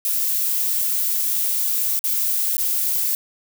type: noise with dropouts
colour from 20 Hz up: violet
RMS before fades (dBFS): -21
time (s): 0.05-3.15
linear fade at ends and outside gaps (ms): 1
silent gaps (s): 1.992-2.04 / 2.568-2.58
effects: none